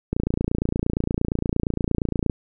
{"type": "click train", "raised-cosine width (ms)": 3, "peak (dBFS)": -9, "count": 63, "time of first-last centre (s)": [0.13, 2.298], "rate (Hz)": 28.6, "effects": []}